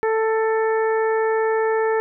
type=harmonic tone; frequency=442.6 Hz; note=A4; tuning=10 cents sharp; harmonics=1 / 2 / 3 / 4 / 5; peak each=-18 / -25 / -31 / -29 / -38 dBFS; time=0.03-2 s; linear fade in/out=0 ms; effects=none